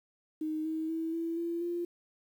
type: tone with pitch steps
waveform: sine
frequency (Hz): 311.1 / 317.8 / 324.7 / 331.7 / 338.9 / 346.2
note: D#4 / D#4 / E4 / E4 / E4 / F4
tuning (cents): 0 / +37 / -26 / +11 / +48 / -15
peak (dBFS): -31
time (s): 0.41-1.85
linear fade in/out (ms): 5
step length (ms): 240
effects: 10-bit